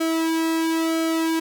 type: tone with flanger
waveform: sawtooth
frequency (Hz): 325.3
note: E4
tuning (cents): -23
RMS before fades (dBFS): -22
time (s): 0-1.4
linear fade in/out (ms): 10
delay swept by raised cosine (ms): 1.1 to 1.72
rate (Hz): 1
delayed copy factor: -0.85
effects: none